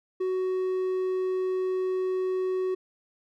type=tone; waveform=triangle; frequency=372.3 Hz; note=F#4; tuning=11 cents sharp; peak=-23 dBFS; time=0.2-2.75 s; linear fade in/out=10 ms; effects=none